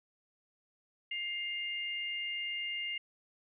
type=tone pair together; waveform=sine; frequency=2110 / 2816 Hz; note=C7 / F7; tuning=+14 / +14 cents; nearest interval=perfect fourth; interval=500 cents; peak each=-38 / -37 dBFS; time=1.11-2.98 s; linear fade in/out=5 ms; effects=none

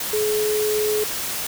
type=tone in noise; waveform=sine; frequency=425.2 Hz; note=G#4; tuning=41 cents sharp; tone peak=-19 dBFS; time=0.13-1.04 s; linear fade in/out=5 ms; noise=white; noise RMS=-27 dBFS; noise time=0-1.47 s; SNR=+5 dB; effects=none

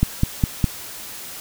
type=click train; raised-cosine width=5 ms; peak=-3 dBFS; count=4; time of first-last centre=0.03-0.642 s; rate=4.9 Hz; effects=white hiss -35 dBFS RMS until 1.4 s

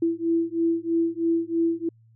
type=beating tone pair; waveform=sine; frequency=331.2 / 334.3 Hz; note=E4 / E4; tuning=+8 / +24 cents; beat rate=3.1 Hz; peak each=-24 dBFS; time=0.02-1.89 s; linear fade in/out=5 ms; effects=added 113 Hz sine -53 dBFS peak until 2.15 s

